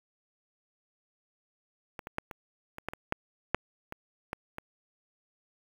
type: clicks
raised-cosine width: 0.5 ms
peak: -23 / -24 / -15 / -25 / -25 / -17 / -24 / -12 / -9 / -23 / -18 / -22 dBFS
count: 12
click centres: 1.992 / 2.071 / 2.184 / 2.312 / 2.784 / 2.886 / 2.935 / 3.124 / 3.546 / 3.924 / 4.331 / 4.584 s
effects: 7-bit